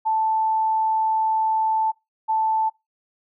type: tone pair in turn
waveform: sine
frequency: 880 / 880 Hz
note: A5 / A5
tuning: 0 / 0 cents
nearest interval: unison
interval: 0 cents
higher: neither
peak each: -18 dBFS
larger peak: neither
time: 0.05-1.92 / 2.28-2.7 s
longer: first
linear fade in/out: 20 ms
effects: noise-tail reverb RT60 0.2 s tail -23 dB re dry